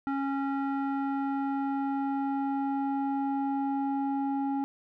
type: tone with low-pass filter sweep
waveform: square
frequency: 275 Hz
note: C#4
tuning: 14 cents flat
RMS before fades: -30 dBFS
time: 0.07-4.64 s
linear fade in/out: 0 ms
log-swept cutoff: 1300 to 750 Hz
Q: 2.2
effects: none